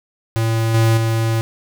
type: tone with level steps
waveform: square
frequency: 113 Hz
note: A2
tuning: 47 cents sharp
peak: -16 / -12 / -16 dBFS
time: 0.36-1.41 s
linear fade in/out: 0 ms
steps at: 0.74 / 0.97 s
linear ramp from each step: 5 ms
effects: none